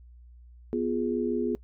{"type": "chord", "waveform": "sine", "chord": "F diminished", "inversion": "second", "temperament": "equal", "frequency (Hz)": [246.9, 349.2, 415.3], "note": ["Cb4", "F4", "Ab4"], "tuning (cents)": [0, 0, 0], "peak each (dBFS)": [-29, -30, -30], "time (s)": [0.73, 1.55], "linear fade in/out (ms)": 0, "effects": ["noise-tail reverb RT60 0.1 s tail -22 dB re dry", "added 60 Hz sine -48 dBFS peak until 1.63 s"]}